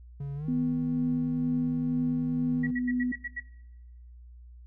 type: tone with pitch glide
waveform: triangle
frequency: 140.6 to 157.82 Hz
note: C#3 to D#3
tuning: +25 to +25 cents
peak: -30 dBFS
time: 0.2-2.71 s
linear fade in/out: 5 ms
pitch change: +200 cents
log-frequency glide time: 0.35-0.47 s
type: tone with tremolo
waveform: sine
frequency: 248.5 Hz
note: B3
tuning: 11 cents sharp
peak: -25 dBFS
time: 0.48-3.12 s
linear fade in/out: 5 ms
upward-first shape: sine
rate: 2.1 Hz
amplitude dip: 25%
type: tone bursts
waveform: sine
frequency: 1927 Hz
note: B6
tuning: 43 cents flat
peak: -31 dBFS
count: 7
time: 2.63-3.403 s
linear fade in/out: 10 ms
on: 41 ms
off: 81 ms
effects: noise-tail reverb RT60 1.0 s tail -21 dB re dry + added 60 Hz sine -46 dBFS peak until 4.66 s